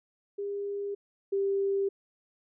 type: tone pair in turn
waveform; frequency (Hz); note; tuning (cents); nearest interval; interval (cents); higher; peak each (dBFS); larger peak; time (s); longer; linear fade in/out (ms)
sine; 403 / 394.3; G4 / G4; +48 / +10; unison; 38; first; -31 / -25; second; 0.38-0.95 / 1.32-1.89; neither; 10
effects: none

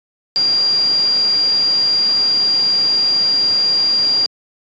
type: tone in noise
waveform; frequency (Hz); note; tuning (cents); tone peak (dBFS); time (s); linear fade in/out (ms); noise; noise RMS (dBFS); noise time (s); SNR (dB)
sine; 4776; D8; +28; -12; 0.36-4.26; 0; pink; -30; 0.36-4.26; +15
effects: high-pass 200 Hz 12 dB/octave + resampled to 16000 Hz

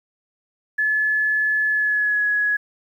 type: tone with pitch glide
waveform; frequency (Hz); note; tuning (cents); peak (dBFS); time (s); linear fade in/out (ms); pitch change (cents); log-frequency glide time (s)
sine; 1719 to 1679.7; A6 to G#6; -41 to +19; -17; 0.78-2.57; 10; -40; 1.68-2.26
effects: 9-bit

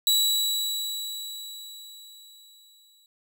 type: tone with exponential decay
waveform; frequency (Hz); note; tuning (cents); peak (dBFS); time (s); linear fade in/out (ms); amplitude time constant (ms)
sawtooth; 3913; B7; -17; -15; 0.07-3.06; 1; 650
effects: none

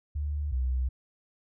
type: tone pair in turn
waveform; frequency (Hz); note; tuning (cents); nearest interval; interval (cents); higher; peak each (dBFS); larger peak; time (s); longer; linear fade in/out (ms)
sine; 73.42 / 63.78; D2 / C2; 0 / -44; major second; 244; first; -28 / -25; second; 0.15-0.52 / 0.52-0.89; neither; 10
effects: none

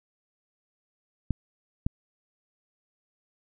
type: clicks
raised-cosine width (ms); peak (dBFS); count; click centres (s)
5; -13; 2; 1.307 / 1.865
effects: none

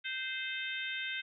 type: harmonic tone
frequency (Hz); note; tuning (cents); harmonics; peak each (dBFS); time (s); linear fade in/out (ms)
520; C5; -11; 3 / 4 / 5 / 6 / 7; -40 / -41 / -42 / -43 / -43; 0.04-1.22; 20
effects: none

